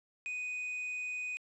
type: tone with quantisation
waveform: triangle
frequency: 2489 Hz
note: D#7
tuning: in tune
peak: -34 dBFS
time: 0.26-1.37 s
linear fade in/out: 0 ms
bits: 10
effects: resampled to 24000 Hz